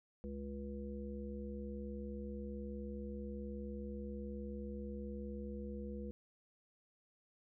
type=harmonic tone; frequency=69.4 Hz; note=C#2; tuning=3 cents sharp; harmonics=1 / 3 / 5 / 7; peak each=-46 / -45 / -52 / -49 dBFS; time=0.24-6.11 s; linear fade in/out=0 ms; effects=none